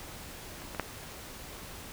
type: clicks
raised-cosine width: 0.5 ms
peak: -30 / -24 / -14 dBFS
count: 3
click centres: 0.619 / 0.748 / 0.797 s
effects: pink hiss -45 dBFS RMS until 1.92 s